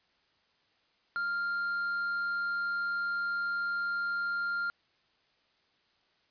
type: tone with quantisation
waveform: triangle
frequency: 1396.9 Hz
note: F6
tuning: in tune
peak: -28 dBFS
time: 1.16-4.7 s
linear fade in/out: 0 ms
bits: 8
effects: white hiss -70 dBFS RMS until 6.3 s + resampled to 11025 Hz